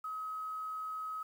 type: tone with quantisation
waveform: sine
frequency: 1273 Hz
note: D#6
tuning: 39 cents sharp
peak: -37 dBFS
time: 0.04-1.23 s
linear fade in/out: 5 ms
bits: 10
effects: none